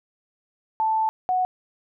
sine tone pair in turn, 880 / 737.6 Hz, A5 / F#5, 0 / -6 cents, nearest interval minor third, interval 306 cents, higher first, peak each -19 dBFS, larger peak neither, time 0.8-1.09 / 1.29-1.45 s, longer first, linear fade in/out 0 ms, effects none

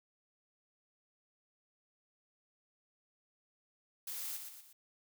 blue noise with echo, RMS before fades -42 dBFS, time 4.07-4.37 s, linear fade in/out 5 ms, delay 120 ms, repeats 3, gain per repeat -6 dB, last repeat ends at 4.73 s, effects none

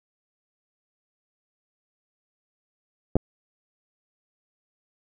clicks, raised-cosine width 2 ms, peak -7 / -8 dBFS, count 2, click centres 3.156 / 3.166 s, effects none

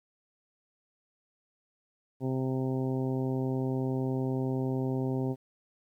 harmonic tone, 130.81 Hz, C3, in tune, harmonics 1 / 2 / 3 / 4 / 5 / 6 / 7, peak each -31 / -32 / -35 / -41 / -45 / -46 / -48 dBFS, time 2.2-5.36 s, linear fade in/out 50 ms, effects 11-bit

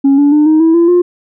sine tone with pitch steps, 275.6 / 287.3 / 299.5 / 312.2 / 325.5 / 339.3 / 353.7 Hz, C#4 / D4 / D4 / D#4 / E4 / F4 / F4, -10 / -38 / +34 / +6 / -22 / -50 / +22 cents, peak -3 dBFS, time 0.04-1.02 s, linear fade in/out 10 ms, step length 140 ms, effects tanh soft clip ceiling -3 dBFS

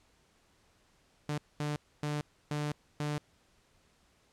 sawtooth tone bursts at uneven times, 148.4 Hz, D3, 18 cents sharp, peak -28 dBFS, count 5, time 1.29-1.38 / 1.6-1.76 / 2.03-2.21 / 2.51-2.72 / 3-3.18 s, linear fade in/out 2 ms, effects pink hiss -68 dBFS RMS until 4.32 s + low-pass 9000 Hz 12 dB/octave

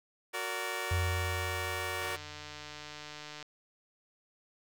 10% pulse chord, Gb augmented, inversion none, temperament just, 370 / 462.5 / 578.1 Hz, Gb4 / Bb4 / D5, 0 / -14 / -27 cents, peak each -31 dBFS, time 0.33-2.17 s, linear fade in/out 20 ms
sine tone with exponential decay, 87.6 Hz, F2, 6 cents sharp, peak -27 dBFS, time 0.91-3.21 s, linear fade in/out 5 ms, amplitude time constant 500 ms
click train, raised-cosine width 0.2 ms, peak -27 dBFS, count 212, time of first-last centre 2.02-3.427 s, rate 150 Hz
effects none

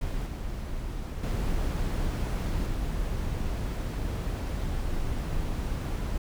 brown noise with level steps, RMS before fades -31 / -34 / -28 / -30 dBFS, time 0.01-6.18 s, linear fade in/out 5 ms, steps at 0.26 / 1.23 / 2.66 s, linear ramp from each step 5 ms, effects none

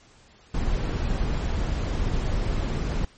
brown noise, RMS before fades -25 dBFS, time 0.54-3.05 s, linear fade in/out 5 ms, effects pink hiss -55 dBFS RMS until 3.17 s + MP3 32 kbps

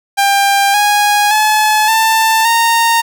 sawtooth tone with pitch steps, 796 / 826 / 857.1 / 889.4 / 922.9 Hz, G5 / G#5 / A5 / A5 / A#5, +26 / -10 / -46 / +18 / -18 cents, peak -5 dBFS, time 0.17-3.02 s, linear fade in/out 20 ms, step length 570 ms, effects none

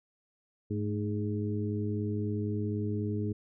harmonic tone with a mistuned harmonic, 103.9 Hz, G#2, 1 cent sharp, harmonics 1 / 2 / 3 / 4, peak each -32 / -35 / -37 / -38 dBFS, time 0.7-3.33 s, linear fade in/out 10 ms, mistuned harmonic 2, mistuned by +56 cents, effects none

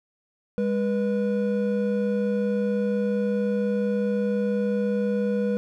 triangle tone pair together, 203.9 / 487.2 Hz, G#3 / B4, -32 / -24 cents, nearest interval octave + minor third, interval 1508 cents, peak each -22 / -23 dBFS, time 0.58-5.57 s, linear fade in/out 0 ms, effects none

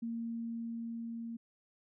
sine tone with level ramp, 230.8 Hz, A#3, 17 cents flat, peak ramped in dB -35 to -39 dBFS, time 0.02-1.37 s, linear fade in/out 10 ms, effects none

